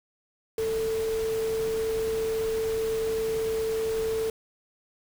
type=tone in noise; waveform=sine; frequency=445 Hz; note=A4; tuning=20 cents sharp; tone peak=-25 dBFS; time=0.58-4.3 s; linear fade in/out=2 ms; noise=pink; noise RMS=-39 dBFS; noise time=0.58-4.3 s; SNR=+11 dB; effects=none